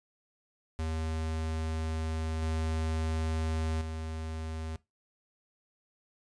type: tone with level steps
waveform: square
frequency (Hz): 79.8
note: D#2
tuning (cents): +44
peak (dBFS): -32 / -30 / -36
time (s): 0.79-4.76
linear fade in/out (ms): 0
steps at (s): 2.42 / 3.81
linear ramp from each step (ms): 5
effects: noise-tail reverb RT60 0.2 s tail -20 dB re dry + resampled to 22050 Hz